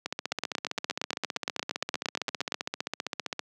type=two click trains; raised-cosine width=0.2 ms; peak=-13 / -11 dBFS; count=52 / 20; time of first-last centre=0.06-3.393 / 0.32-2.522 s; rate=15.3 / 8.63 Hz; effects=high-pass 200 Hz 12 dB/octave